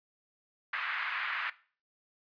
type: band-pass noise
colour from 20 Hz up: white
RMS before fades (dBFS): -35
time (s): 0.73-1.5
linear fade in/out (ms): 5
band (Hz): 1200 to 2200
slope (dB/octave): 24
effects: noise-tail reverb RT60 0.4 s tail -18 dB re dry + resampled to 11025 Hz